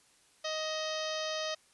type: harmonic tone with a mistuned harmonic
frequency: 625 Hz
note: D#5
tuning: 8 cents sharp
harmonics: 1 / 2 / 3 / 4 / 5 / 6 / 7 / 8 / 9 / 10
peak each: -36 / -42 / -43 / -46 / -43 / -43 / -46 / -44 / -49 / -49 dBFS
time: 0.44-1.55 s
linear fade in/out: 10 ms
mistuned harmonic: 4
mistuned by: +45 cents
effects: white hiss -65 dBFS RMS until 1.73 s + resampled to 24000 Hz